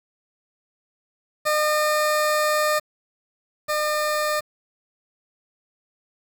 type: tone pair in turn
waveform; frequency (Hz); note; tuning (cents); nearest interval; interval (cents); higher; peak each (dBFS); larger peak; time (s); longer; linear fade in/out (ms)
20% pulse; 607 / 604.8; D#5 / D#5; -43 / -49; unison; 6; first; -14 / -16; first; 1.45-2.8 / 3.68-4.41; first; 20
effects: 7-bit